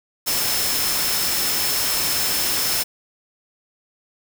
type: tone in noise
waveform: sine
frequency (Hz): 5274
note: E8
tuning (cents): 0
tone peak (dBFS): -26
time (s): 0.26-2.84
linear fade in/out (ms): 20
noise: white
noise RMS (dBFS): -22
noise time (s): 0.26-2.84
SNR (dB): -7
effects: none